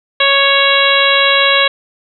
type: harmonic tone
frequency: 554.4 Hz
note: C#5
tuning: in tune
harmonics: 1 / 2 / 3 / 4 / 5 / 6 / 7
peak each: -16 / -16 / -16 / -16 / -16 / -16 / -16 dBFS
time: 0.2-1.68 s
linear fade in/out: 5 ms
effects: none